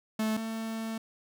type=tone pair in turn; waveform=45% pulse; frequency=218.4 / 223.5 Hz; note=A3 / A3; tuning=-13 / +27 cents; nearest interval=unison; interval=40 cents; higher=second; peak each=-27 / -33 dBFS; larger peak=first; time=0.19-0.37 / 0.37-0.98 s; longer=second; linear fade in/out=5 ms; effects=none